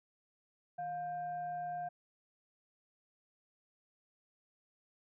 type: tone with frequency modulation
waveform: sine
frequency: 708 Hz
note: F5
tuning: 23 cents sharp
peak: -37 dBFS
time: 0.78-1.89 s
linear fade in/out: 10 ms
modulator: 865 Hz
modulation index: 0.29
effects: none